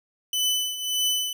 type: tone with tremolo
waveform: sawtooth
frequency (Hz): 3003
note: F#7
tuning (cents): +25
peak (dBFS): -17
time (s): 0.33-1.33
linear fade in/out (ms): 2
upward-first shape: triangle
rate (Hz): 1.7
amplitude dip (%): 75
effects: none